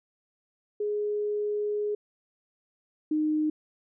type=tone pair in turn; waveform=sine; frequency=417 / 307 Hz; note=G#4 / D#4; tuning=+7 / -23 cents; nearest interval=perfect fourth; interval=530 cents; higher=first; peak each=-26 / -23 dBFS; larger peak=second; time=0.8-1.95 / 3.11-3.5 s; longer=first; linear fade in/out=5 ms; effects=none